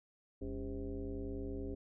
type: tone with frequency modulation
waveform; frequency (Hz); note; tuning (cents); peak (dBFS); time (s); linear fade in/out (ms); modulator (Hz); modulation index
sine; 156.6; D#3; +11; -38; 0.41-1.75; 10; 121; 2.5
effects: none